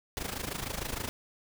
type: noise with amplitude modulation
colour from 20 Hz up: pink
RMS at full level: -33 dBFS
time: 0.17-1.09 s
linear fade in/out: 0 ms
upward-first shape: sine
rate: 26.5 Hz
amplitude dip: 80%
effects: none